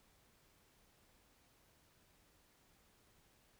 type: silence
effects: pink hiss -71 dBFS RMS until 3.59 s